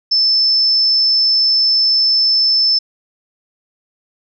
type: tone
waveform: sine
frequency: 5274 Hz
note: E8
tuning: in tune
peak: -10 dBFS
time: 0.11-2.79 s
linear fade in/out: 10 ms
effects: none